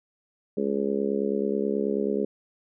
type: harmonic tone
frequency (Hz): 69.3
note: C#2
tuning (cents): 0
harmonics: 3 / 4 / 5 / 6 / 7 / 8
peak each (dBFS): -29 / -32 / -33 / -27 / -33 / -36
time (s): 0.57-2.25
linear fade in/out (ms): 5
effects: none